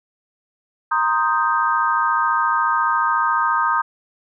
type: chord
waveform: sine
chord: C minor seventh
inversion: third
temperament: equal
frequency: 932.3 / 1046.5 / 1244.5 / 1568 Hz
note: Bb5 / C6 / Eb6 / G6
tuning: 0 / 0 / 0 / 0 cents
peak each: -21 / -24 / -19 / -23 dBFS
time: 0.91-3.82 s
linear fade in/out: 10 ms
effects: none